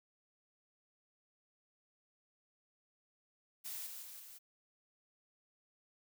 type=noise with level steps; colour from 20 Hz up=blue; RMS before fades=-44 / -48 / -51 / -54 dBFS; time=3.64-4.39 s; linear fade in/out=20 ms; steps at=3.86 / 4.02 / 4.19 s; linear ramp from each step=10 ms; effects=none